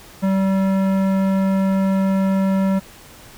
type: tone with tanh clipping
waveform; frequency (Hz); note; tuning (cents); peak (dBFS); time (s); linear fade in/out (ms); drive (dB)
sine; 192.6; G3; -30; -17; 0.22-2.8; 20; 16
effects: pink hiss -43 dBFS RMS until 3.37 s